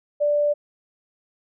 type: tone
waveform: sine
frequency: 587.3 Hz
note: D5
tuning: in tune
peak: -17 dBFS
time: 0.2-0.54 s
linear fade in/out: 20 ms
effects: none

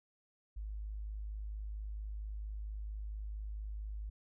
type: tone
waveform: sine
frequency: 52.2 Hz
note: G#1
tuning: 10 cents sharp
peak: -39 dBFS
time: 0.56-4.1 s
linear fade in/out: 10 ms
effects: none

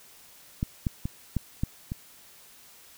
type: clicks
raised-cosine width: 5 ms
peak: -14 / -13 / -17 / -13 / -13 / -19 dBFS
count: 6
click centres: 0.629 / 0.868 / 1.055 / 1.367 / 1.635 / 1.919 s
effects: white hiss -53 dBFS RMS until 2.97 s

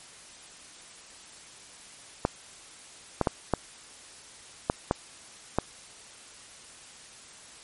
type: clicks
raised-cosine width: 1 ms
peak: -8 dBFS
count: 7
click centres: 2.251 / 3.213 / 3.272 / 3.537 / 4.699 / 4.911 / 5.586 s
effects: white hiss -49 dBFS RMS until 7.63 s + MP3 48 kbps

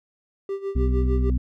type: tone with tremolo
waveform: triangle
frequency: 392.9 Hz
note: G4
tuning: 4 cents sharp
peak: -22 dBFS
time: 0.49-1.3 s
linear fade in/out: 2 ms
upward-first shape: sine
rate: 6.6 Hz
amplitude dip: 80%
type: harmonic tone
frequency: 62.9 Hz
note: B1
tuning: 32 cents sharp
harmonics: 1 / 2 / 3 / 4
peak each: -19 / -30 / -35 / -29 dBFS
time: 0.75-1.38 s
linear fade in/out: 10 ms
effects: none

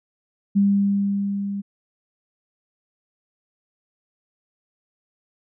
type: tone with level ramp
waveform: sine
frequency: 199.8 Hz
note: G3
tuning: 33 cents sharp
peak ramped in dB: -13 to -25 dBFS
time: 0.55-1.62 s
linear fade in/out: 20 ms
effects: none

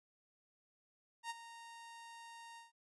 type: tone with ADSR envelope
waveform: sawtooth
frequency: 927 Hz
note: A#5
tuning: 10 cents flat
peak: -35 dBFS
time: 1.23-2.72 s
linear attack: 71 ms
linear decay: 27 ms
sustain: -13 dB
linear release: 150 ms
effects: resampled to 24000 Hz

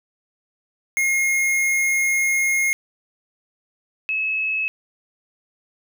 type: tone pair in turn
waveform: square / sine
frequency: 2147 / 2585 Hz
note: C7 / E7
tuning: +44 / -34 cents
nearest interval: minor third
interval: 322 cents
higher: second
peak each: -18 / -20 dBFS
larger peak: first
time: 0.97-2.73 / 4.09-4.68 s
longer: first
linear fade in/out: 0 ms
effects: none

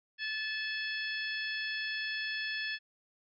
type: harmonic tone with a mistuned harmonic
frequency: 870 Hz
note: A5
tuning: 20 cents flat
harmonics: 2 / 3 / 4 / 5 / 6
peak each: -36 / -40 / -42 / -44 / -46 dBFS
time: 0.18-2.79 s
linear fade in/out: 50 ms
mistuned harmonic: 4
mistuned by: -55 cents
effects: none

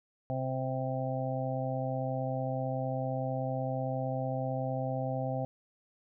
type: harmonic tone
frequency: 130.81 Hz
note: C3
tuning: in tune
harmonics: 1 / 2 / 4 / 5 / 6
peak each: -34 / -39 / -37 / -38 / -39 dBFS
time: 0.3-5.45 s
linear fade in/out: 0 ms
effects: none

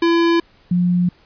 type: tone pair in turn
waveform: square / sine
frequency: 336.7 / 177.64 Hz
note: E4 / F3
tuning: +37 / +30 cents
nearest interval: major seventh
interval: 1107 cents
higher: first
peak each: -13 dBFS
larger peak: neither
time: 0.02-0.4 / 0.71-1.09 s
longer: neither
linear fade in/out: 5 ms
effects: pink hiss -53 dBFS RMS until 1.25 s + resampled to 11025 Hz

